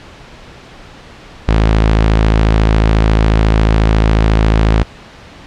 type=tone; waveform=sawtooth; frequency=54.1 Hz; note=A1; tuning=29 cents flat; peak=-4 dBFS; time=1.48-4.83 s; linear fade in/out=0 ms; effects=pink hiss -36 dBFS RMS until 5.46 s + low-pass 4000 Hz 12 dB/octave